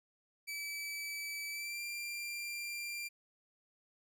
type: tone with pitch glide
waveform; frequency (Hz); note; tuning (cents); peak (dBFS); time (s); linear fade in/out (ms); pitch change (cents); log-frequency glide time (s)
sawtooth; 2304 to 2376; D7 to D7; -34 to +20; -36; 0.47-3.09; 20; +54; 1.5-1.82
effects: none